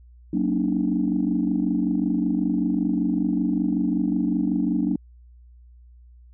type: tone cluster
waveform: sine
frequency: 186.1 / 231.7 / 279.7 / 305 Hz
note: F#3 / A#3 / C#4 / D#4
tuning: +10 / -10 / +16 / -34 cents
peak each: -25 dBFS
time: 0.33-4.96 s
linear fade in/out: 5 ms
effects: tanh soft clip ceiling -11 dBFS + added 60 Hz sine -46 dBFS peak until 6.33 s